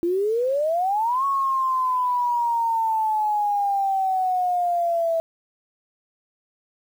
sine exponential two-way sweep, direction up then down, 334.8 to 1108.7 to 655 Hz, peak -19 dBFS, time 0.03-5.2 s, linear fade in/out 0 ms, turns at 1.25 s, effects 8-bit

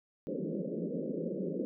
pink band-pass noise, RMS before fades -36 dBFS, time 0.27-1.65 s, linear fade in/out 0 ms, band 160 to 560 Hz, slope 96 dB/octave, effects none

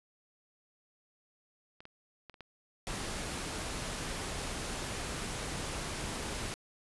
clicks, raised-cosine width 0.3 ms, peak -34 / -32 / -32 / -40 / -30 dBFS, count 5, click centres 1.805 / 1.854 / 2.297 / 2.342 / 2.407 s
pink noise, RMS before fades -38 dBFS, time 2.87-6.54 s, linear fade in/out 0 ms
effects resampled to 24000 Hz

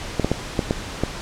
clicks, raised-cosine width 2 ms, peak -5 dBFS, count 6, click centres 0.197 / 0.246 / 0.316 / 0.592 / 0.709 / 1.036 s, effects pink hiss -32 dBFS RMS until 1.21 s + low-pass 7000 Hz 12 dB/octave

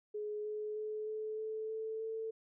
sine tone with pitch steps, 420.9 / 424.8 / 428.8 / 432.7 / 436.8 / 440.8 / 444.9 Hz, G#4 / G#4 / A4 / A4 / A4 / A4 / A4, +23 / +39 / -45 / -29 / -13 / +3 / +19 cents, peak -37 dBFS, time 0.14-2.31 s, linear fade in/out 10 ms, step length 310 ms, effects none

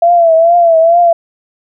sine tone with vibrato, 672 Hz, E5, 33 cents sharp, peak -4 dBFS, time 0.02-1.13 s, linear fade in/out 5 ms, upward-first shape triangle, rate 2.3 Hz, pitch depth 80 cents each way, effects none

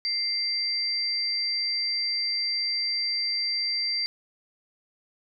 sine tone pair together, 2093 / 4699 Hz, C7 / D8, 0 / 0 cents, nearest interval octave + major second, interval 1400 cents, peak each -34 / -25 dBFS, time 0.05-4.06 s, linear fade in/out 0 ms, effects none

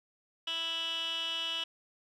15% pulse tone with band-pass filter, 329.6 Hz, E4, in tune, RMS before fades -35 dBFS, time 0.47-1.64 s, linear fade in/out 5 ms, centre 3000 Hz, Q 6.4, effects none

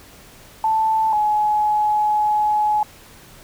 sine tone pair in turn, 880 / 845.2 Hz, A5 / G#5, 0 / +30 cents, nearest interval minor second, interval 70 cents, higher first, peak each -15 dBFS, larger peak neither, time 0.64-1.13 / 1.13-2.83 s, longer second, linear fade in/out 2 ms, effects pink hiss -45 dBFS RMS until 3.43 s

